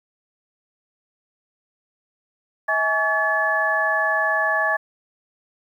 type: tone cluster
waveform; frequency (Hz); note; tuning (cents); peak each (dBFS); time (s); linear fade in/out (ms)
sine; 643 / 836 / 1133 / 1720; E5 / G#5 / C#6 / A6; -43 / +11 / +37 / -40; -25 / -26 / -26 / -20; 2.68-4.77; 10
effects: 9-bit